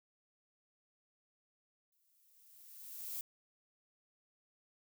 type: noise with exponential growth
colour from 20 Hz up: violet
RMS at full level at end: -40 dBFS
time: 1.92-3.21 s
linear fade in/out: 2 ms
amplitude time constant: 280 ms
effects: none